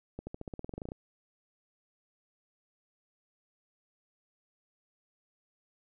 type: accelerating click train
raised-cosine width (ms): 2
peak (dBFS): -26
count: 15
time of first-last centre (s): 0.19-0.919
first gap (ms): 80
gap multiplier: 0.93
effects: none